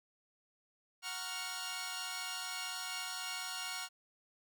10% pulse chord, Gb major seventh, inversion none, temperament equal, 740 / 932.3 / 1108.7 / 1396.9 Hz, Gb5 / Bb5 / Db6 / F6, 0 / 0 / 0 / 0 cents, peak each -37 / -40 / -38 / -34 dBFS, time 1.02-3.89 s, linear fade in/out 50 ms, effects none

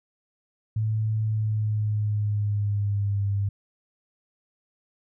sine tone with pitch glide, 109.1 to 100.05 Hz, A2 to G2, -14 to +36 cents, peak -22 dBFS, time 0.76-3.49 s, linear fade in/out 5 ms, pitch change -150 cents, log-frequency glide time 1.23-3.26 s, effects none

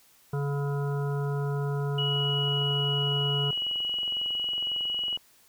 harmonic tone, 141.9 Hz, C#3, 41 cents sharp, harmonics 1 / 3 / 5 / 7 / 9 / 10, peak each -27 / -34 / -42 / -42 / -45 / -45 dBFS, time 0.33-3.51 s, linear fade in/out 5 ms
sine tone, 2918 Hz, F#7, 25 cents flat, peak -27 dBFS, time 1.98-5.17 s, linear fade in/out 5 ms
click train, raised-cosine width 1 ms, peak -33 dBFS, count 67, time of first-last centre 2.16-5.174 s, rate 21.9 Hz
effects white hiss -60 dBFS RMS until 5.48 s

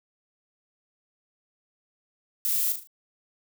violet noise with echo, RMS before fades -26 dBFS, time 2.45-2.72 s, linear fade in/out 0 ms, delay 38 ms, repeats 4, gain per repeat -7 dB, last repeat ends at 2.872 s, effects none

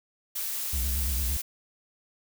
blue noise, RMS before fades -32 dBFS, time 0.35-1.42 s, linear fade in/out 10 ms
triangle tone with vibrato, 65.41 Hz, C2, in tune, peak -25 dBFS, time 0.73-1.37 s, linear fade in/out 5 ms, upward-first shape triangle, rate 8.9 Hz, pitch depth 190 cents each way
effects none

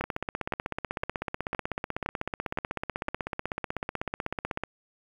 two click trains, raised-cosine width 0.5 ms, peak -14 / -15 dBFS, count 7 / 75, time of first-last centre 0.01-3.087 / 0.04-4.636 s, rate 1.95 / 16.1 Hz, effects 8-bit

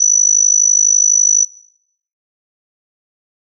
sine tone with amplitude modulation, 5950 Hz, F#8, 9 cents sharp, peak -4 dBFS, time 0-1.45 s, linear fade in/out 10 ms, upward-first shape sine, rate 52 Hz, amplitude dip 95%, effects noise-tail reverb RT60 0.7 s tail -18 dB re dry

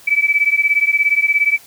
sine beating tone pair, 2294 / 2311 Hz, D7 / D7, -41 / -28 cents, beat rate 17 Hz, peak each -15 dBFS, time 0.07-1.58 s, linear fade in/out 10 ms, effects white hiss -44 dBFS RMS until 1.66 s

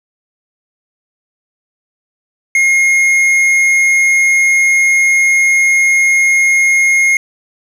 sine tone with tanh clipping, 2145 Hz, C7, 42 cents sharp, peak -9 dBFS, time 2.55-7.17 s, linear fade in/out 2 ms, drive 9 dB, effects none

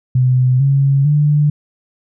sine tone with pitch steps, 127.4 / 138 / 148 Hz, C3 / C#3 / D3, -46 / -7 / +14 cents, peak -9 dBFS, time 0.15-1.5 s, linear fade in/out 5 ms, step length 450 ms, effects none

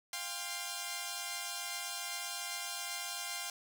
5% pulse chord, F suspended second, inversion none, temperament equal with one note detuned, 698.5 / 796.8 / 1046.5 Hz, F5 / G5 / C6, 0 / +28 / 0 cents, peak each -31 dBFS, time 0.13-3.5 s, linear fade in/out 2 ms, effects none

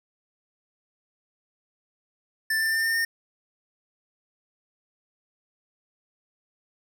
square tone with pitch steps, 1771 / 1784.3 / 1797.8 / 1811.3 / 1825 Hz, A6 / A6 / A6 / A6 / A#6, +11 / +24 / +37 / +50 / -37 cents, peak -23 dBFS, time 2.5-3.05 s, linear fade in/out 5 ms, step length 110 ms, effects none

